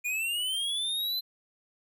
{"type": "linear sweep", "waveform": "square", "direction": "up", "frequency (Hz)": [2414, 4081], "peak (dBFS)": -29, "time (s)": [0.04, 1.21], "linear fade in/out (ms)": 20, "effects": []}